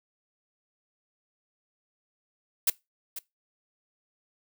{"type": "noise with echo", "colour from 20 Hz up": "blue", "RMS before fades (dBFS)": -22, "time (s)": [2.67, 2.7], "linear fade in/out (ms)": 5, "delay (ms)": 490, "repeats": 1, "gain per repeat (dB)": -14, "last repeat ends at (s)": 3.19, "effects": ["noise-tail reverb RT60 0.2 s tail -21 dB re dry"]}